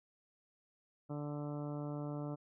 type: harmonic tone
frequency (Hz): 146.83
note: D3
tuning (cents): 0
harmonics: 1 / 2 / 3 / 4 / 5 / 6 / 7 / 8 / 9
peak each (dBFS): -41 / -43 / -50 / -48 / -54 / -57 / -58 / -59 / -58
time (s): 1.09-2.36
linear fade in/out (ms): 20
effects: none